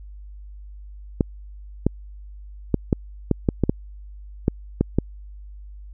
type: clicks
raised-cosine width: 3 ms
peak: -4 dBFS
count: 11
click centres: 1.208 / 1.866 / 2.743 / 2.928 / 3.313 / 3.488 / 3.637 / 3.695 / 4.481 / 4.81 / 4.986 s
effects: added 50 Hz sine -37 dBFS peak until 5.93 s